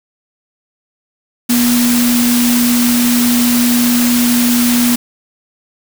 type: tone in noise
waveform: sine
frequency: 241.7 Hz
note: B3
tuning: 37 cents flat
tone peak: -10 dBFS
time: 1.49-4.96 s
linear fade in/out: 10 ms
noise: white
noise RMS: -17 dBFS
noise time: 1.49-4.96 s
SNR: +4 dB
effects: none